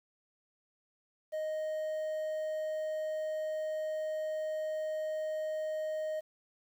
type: tone with quantisation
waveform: triangle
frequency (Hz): 622.3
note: D#5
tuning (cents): 0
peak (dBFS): -31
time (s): 1.32-6.21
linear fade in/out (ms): 20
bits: 10
effects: none